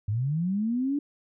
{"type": "linear sweep", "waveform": "sine", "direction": "up", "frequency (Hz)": [97.5, 293.7], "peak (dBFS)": -24, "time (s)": [0.08, 0.99], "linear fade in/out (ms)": 5, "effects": []}